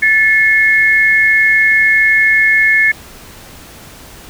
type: tone pair together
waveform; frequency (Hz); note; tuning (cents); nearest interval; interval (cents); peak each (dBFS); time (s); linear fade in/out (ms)
sine; 1747.5 / 2167; A6 / C#7; -12 / -40; major third; 372; -10; 0.02-2.92; 10
effects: pink hiss -36 dBFS RMS until 4.29 s